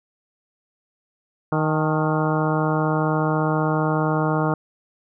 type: harmonic tone with a mistuned harmonic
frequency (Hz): 155.8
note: D#3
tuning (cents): +3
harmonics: 1 / 2 / 3 / 4 / 5 / 6 / 7 / 8 / 9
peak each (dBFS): -22 / -25 / -27 / -28 / -29 / -30 / -30 / -31 / -32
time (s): 1.52-4.54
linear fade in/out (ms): 2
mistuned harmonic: 6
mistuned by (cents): -70
effects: none